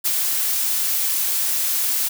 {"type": "noise with ADSR envelope", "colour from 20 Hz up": "blue", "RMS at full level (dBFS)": -18, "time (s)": [0.04, 2.09], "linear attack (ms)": 23, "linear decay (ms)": 29, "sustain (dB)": -3, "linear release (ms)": 14, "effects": []}